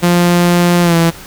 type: tone with pitch glide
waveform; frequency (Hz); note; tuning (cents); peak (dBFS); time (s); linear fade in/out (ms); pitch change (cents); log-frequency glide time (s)
sawtooth; 174.8 to 166.91; F3 to E3; +2 to +22; -4; 0.02-1.11; 20; -80; 0.82-0.96
effects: pink hiss -33 dBFS RMS until 1.26 s